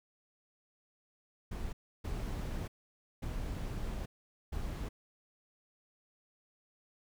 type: noise bursts at uneven times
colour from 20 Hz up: brown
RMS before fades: -38 dBFS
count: 4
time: 1.51-1.73 / 2.04-2.68 / 3.22-4.06 / 4.52-4.89 s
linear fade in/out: 10 ms
effects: none